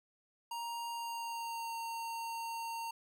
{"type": "tone with pitch glide", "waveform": "square", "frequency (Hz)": [936, 918.3], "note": ["A#5", "A#5"], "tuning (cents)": [7, -26], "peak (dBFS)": -39, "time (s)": [0.51, 2.91], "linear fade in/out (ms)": 5, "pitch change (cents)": -33, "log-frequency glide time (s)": [0.91, 1.76], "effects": []}